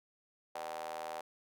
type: ring-modulated tone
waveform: sawtooth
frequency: 80 Hz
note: D#2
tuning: 49 cents sharp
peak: -33 dBFS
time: 0.55-1.21 s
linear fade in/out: 5 ms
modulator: 680 Hz
effects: none